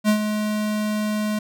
square tone with ADSR envelope, 212.1 Hz, G#3, 37 cents sharp, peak -14 dBFS, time 0.04-1.39 s, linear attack 48 ms, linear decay 90 ms, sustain -8 dB, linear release 5 ms, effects none

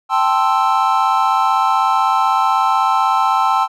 triangle chord, A minor seventh, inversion third, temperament equal, 784 / 880 / 1046.5 / 1318.5 Hz, G5 / A5 / C6 / E6, 0 / 0 / 0 / 0 cents, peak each -16 dBFS, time 0.09-3.68 s, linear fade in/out 50 ms, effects none

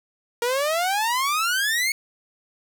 sawtooth exponential sweep, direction up, 466.2 to 2217 Hz, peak -17 dBFS, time 0.42-1.92 s, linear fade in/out 2 ms, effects none

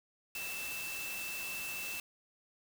sine tone in noise, 2655 Hz, E7, 12 cents sharp, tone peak -40 dBFS, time 0.35-2 s, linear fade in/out 2 ms, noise white, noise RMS -43 dBFS, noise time 0.35-2 s, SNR 0 dB, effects none

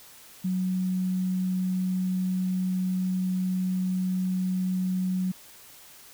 sine tone, 185 Hz, F#3, in tune, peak -24 dBFS, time 0.44-5.32 s, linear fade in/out 10 ms, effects white hiss -50 dBFS RMS until 6.13 s

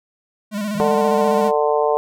square tone with vibrato, 207.7 Hz, G#3, in tune, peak -22 dBFS, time 0.51-1.52 s, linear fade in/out 50 ms, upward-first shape square, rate 15 Hz, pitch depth 51 cents each way
triangle tone with exponential decay, 164.2 Hz, E3, 6 cents flat, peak -23 dBFS, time 0.75-1.21 s, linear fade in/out 5 ms, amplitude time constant 100 ms
harmonic tone, 148.8 Hz, D3, 23 cents sharp, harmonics 3 / 4 / 5 / 6 / 7, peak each -18 / -20 / -22 / -24 / -25 dBFS, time 0.8-1.97 s, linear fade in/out 0 ms
effects none

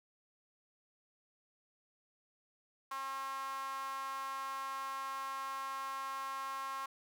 sawtooth tone with high-pass filter, 269.7 Hz, C#4, 47 cents flat, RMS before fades -41 dBFS, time 2.91-6.86 s, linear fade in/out 5 ms, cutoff 1100 Hz, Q 6.2, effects none

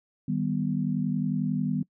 sine chord, Eb augmented, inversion none, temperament equal, 155.56 / 196 / 246.9 Hz, Eb3 / G3 / B3, 0 / 0 / 0 cents, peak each -29 dBFS, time 0.28-1.83 s, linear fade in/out 5 ms, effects noise-tail reverb RT60 0.1 s tail -23 dB re dry

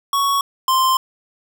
square tone pair in turn, 1114 / 1045.3 Hz, C#6 / C6, +8 / -2 cents, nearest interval minor second, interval 110 cents, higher first, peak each -16 / -14 dBFS, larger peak second, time 0.13-0.41 / 0.68-0.97 s, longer second, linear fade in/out 2 ms, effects none

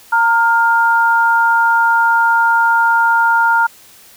sine tone pair together, 920 / 1407.5 Hz, A#5 / F6, -23 / +13 cents, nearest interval perfect fifth, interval 736 cents, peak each -12 dBFS, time 0.12-3.67 s, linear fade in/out 10 ms, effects white hiss -43 dBFS RMS until 4.16 s

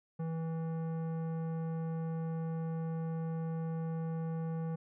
sine tone with tanh clipping, 162.9 Hz, E3, 20 cents flat, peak -36 dBFS, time 0.19-4.76 s, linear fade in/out 10 ms, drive 14 dB, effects none

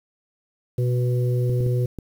harmonic tone, 123.47 Hz, B2, in tune, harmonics 1 / 3 / 4, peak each -19 / -29 / -31 dBFS, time 0.78-1.86 s, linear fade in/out 5 ms
clicks, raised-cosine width 3 ms, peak -19 dBFS, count 4, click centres 1.497 / 1.606 / 1.664 / 1.987 s
effects 8-bit

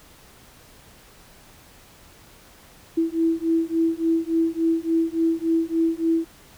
sine beating tone pair, 326.8 / 330.3 Hz, E4 / E4, -15 / +4 cents, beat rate 3.5 Hz, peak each -22 dBFS, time 2.97-6.25 s, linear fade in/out 10 ms, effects pink hiss -50 dBFS RMS until 6.57 s

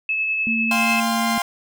sine tone with tremolo, 2600 Hz, E7, 24 cents flat, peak -18 dBFS, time 0.09-1 s, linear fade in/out 2 ms, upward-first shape triangle, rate 10 Hz, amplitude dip 30%
sine tone, 226.4 Hz, A3, 50 cents sharp, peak -22 dBFS, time 0.47-1.38 s, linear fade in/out 0 ms
sawtooth chord, F suspended second, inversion none, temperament equal with one note detuned, 698.5 / 803.2 / 1046.5 Hz, F5 / G5 / C6, 0 / +42 / 0 cents, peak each -21 / -23 / -20 dBFS, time 0.71-1.42 s, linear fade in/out 2 ms
effects none

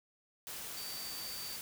sine tone in noise, 4609 Hz, D8, 33 cents flat, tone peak -44 dBFS, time 0.77-1.56 s, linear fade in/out 0 ms, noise white, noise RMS -44 dBFS, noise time 0.47-1.61 s, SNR -3 dB, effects none

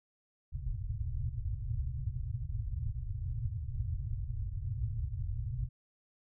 white low-pass noise, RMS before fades -36 dBFS, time 0.52-5.69 s, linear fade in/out 20 ms, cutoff 130 Hz, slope 96 dB/octave, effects none

